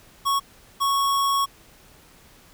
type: tone pair in turn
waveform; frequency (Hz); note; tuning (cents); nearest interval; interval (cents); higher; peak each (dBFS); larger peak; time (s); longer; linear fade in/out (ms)
square; 1107 / 1107; C#6 / C#6; -3 / -3; unison; 0; neither; -20; neither; 0.25-0.4 / 0.8-1.46; second; 20
effects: pink hiss -52 dBFS RMS until 2.53 s